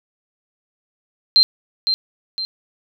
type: tone with echo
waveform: sine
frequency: 4146 Hz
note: C8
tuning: 17 cents flat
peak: -8 dBFS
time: 1.36-1.43 s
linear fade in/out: 0 ms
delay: 510 ms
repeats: 2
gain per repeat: -7 dB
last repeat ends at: 2.45 s
effects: none